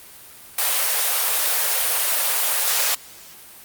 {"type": "high-pass noise", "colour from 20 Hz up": "white", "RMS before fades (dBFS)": -20, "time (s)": [0.58, 2.95], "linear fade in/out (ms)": 5, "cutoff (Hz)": 470, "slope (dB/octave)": 48, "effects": ["white hiss -43 dBFS RMS until 3.64 s", "Opus 32 kbps"]}